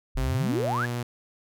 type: exponential sweep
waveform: sine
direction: up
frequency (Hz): 34.78 to 1794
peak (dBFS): -25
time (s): 0.15-0.86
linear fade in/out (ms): 10
type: tone with pitch glide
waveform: sawtooth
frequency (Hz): 130.81 to 120.65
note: C3 to B2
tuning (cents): 0 to -40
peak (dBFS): -24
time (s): 0.17-1.03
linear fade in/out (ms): 5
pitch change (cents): -140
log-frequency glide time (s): 0.44-0.53
effects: none